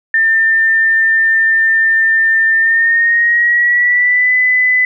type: tone with pitch glide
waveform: sine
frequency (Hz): 1797 to 2005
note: A6 to B6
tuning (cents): +36 to +26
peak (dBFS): -8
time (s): 0.14-4.85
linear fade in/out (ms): 2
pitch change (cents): +190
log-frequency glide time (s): 2.55-4.33
effects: none